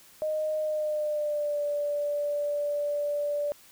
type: tone with pitch glide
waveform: sine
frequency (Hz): 618 to 583.3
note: D#5 to D5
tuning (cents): -12 to -12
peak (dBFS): -26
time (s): 0.22-3.52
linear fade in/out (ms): 0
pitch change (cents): -100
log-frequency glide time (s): 0.59-1.63
effects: white hiss -55 dBFS RMS until 3.71 s